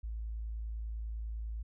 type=tone; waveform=sine; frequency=55 Hz; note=A1; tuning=in tune; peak=-36 dBFS; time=0.03-1.63 s; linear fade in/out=10 ms; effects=none